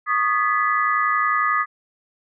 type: tone cluster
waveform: sine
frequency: 1122 / 1233 / 1705 / 1980 Hz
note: C#6 / D#6 / G#6 / B6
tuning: +21 / -16 / +45 / +4 cents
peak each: -27 / -19 / -25 / -25 dBFS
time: 0.06-1.66 s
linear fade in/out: 50 ms
effects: none